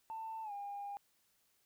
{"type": "tone with pitch glide", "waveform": "sine", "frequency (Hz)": [891, 807.7], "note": ["A5", "G#5"], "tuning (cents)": [22, -48], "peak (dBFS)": -40, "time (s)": [0.1, 0.97], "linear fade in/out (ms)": 0, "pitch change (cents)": -170, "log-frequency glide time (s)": [0.43, 0.52], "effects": ["tanh soft clip ceiling -37 dBFS", "white hiss -75 dBFS RMS until 1.65 s"]}